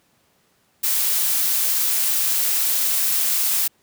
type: noise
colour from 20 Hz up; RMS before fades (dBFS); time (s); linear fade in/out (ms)
blue; -20; 0.83-3.68; 10
effects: pink hiss -62 dBFS RMS until 3.82 s + high-pass 100 Hz 12 dB/octave